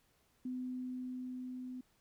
sine tone with level ramp, 253.3 Hz, B3, 44 cents sharp, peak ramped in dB -37 to -42 dBFS, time 0.45-1.81 s, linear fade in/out 5 ms, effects pink hiss -73 dBFS RMS until 2 s

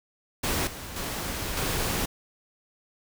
pink noise with level steps, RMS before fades -27 / -39 / -32 / -28 dBFS, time 0.43-2.06 s, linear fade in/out 10 ms, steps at 0.67 / 0.96 / 1.57 s, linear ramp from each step 2 ms, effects none

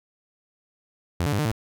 sawtooth tone with pitch steps, 86 / 145.4 / 101.5 / 150.9 / 111.3 Hz, F2 / D3 / G#2 / D3 / A2, -26 / -17 / -39 / +47 / +20 cents, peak -18 dBFS, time 1.2-1.515 s, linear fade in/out 0 ms, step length 63 ms, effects none

